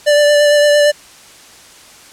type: tone with vibrato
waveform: square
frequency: 587.3 Hz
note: D5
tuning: in tune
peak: -8 dBFS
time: 0.06-0.92 s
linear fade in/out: 20 ms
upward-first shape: sine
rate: 8.8 Hz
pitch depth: 15 cents each way
effects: white hiss -40 dBFS RMS until 2.12 s + low-pass 9000 Hz 12 dB/octave